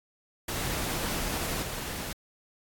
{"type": "noise with level steps", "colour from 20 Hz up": "pink", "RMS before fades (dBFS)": [-32, -36], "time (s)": [0.48, 2.13], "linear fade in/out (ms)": 5, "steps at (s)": 1.62, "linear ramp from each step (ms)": 5, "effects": ["AAC 64 kbps"]}